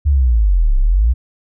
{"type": "linear two-way sweep", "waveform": "sine", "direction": "down then up", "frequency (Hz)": [74.9, 30.87, 64.2], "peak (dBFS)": -9, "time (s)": [0.05, 1.14], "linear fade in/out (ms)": 20, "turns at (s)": 0.78, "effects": []}